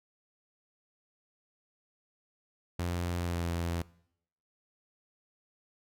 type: tone with pitch glide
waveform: sawtooth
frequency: 87.31 to 85.12 Hz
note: F2 to F2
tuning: 0 to -44 cents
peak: -27 dBFS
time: 2.79-3.82 s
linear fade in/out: 5 ms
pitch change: -44 cents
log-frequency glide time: 3.19-3.49 s
effects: noise-tail reverb RT60 0.7 s tail -21 dB re dry